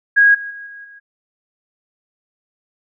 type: tone with level steps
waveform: sine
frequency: 1644 Hz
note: G#6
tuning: 18 cents flat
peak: -7 / -25 / -30 / -33 / -38 dBFS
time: 0.16-1 s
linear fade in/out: 20 ms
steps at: 0.34 / 0.5 / 0.66 / 0.84 s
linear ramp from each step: 10 ms
effects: none